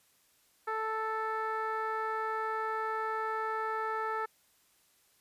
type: tone with low-pass filter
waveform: 15% pulse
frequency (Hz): 440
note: A4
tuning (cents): 0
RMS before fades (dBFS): -34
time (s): 0.67-4.26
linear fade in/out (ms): 10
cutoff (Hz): 1500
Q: 1.9
effects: white hiss -68 dBFS RMS until 5.2 s + resampled to 32000 Hz